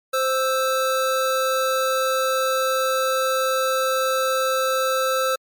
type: tone pair together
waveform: square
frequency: 523.2 / 1318.5 Hz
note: C5 / E6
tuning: 0 / 0 cents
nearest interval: octave + major third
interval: 1600 cents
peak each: -22 / -23 dBFS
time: 0.13-5.36 s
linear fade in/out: 10 ms
effects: MP3 96 kbps